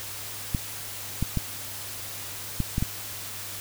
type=clicks; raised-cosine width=5 ms; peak=-12 dBFS; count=6; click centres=0.548 / 1.226 / 1.373 / 2.603 / 2.781 / 2.825 s; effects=added 101 Hz sine -47 dBFS peak until 3.6 s + white hiss -37 dBFS RMS until 3.6 s